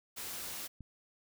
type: noise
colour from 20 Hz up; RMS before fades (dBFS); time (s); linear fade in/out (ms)
white; -42; 0.16-0.68; 20
type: click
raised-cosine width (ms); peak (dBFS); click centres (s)
5; -35; 0.807
effects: none